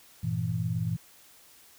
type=chord; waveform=sine; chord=E diminished; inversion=first; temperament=equal; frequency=98 / 116.54 / 164.81 Hz; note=G2 / Bb2 / E3; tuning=0 / 0 / 0 cents; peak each=-34 / -30 / -31 dBFS; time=0.23-0.97 s; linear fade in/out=10 ms; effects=white hiss -56 dBFS RMS until 1.78 s